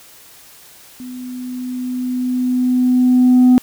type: tone with level ramp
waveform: sine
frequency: 251.3 Hz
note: B3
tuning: 30 cents sharp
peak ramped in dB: -28 to -3 dBFS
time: 1-3.58 s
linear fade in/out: 0 ms
effects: tanh soft clip ceiling -5 dBFS + white hiss -43 dBFS RMS until 3.62 s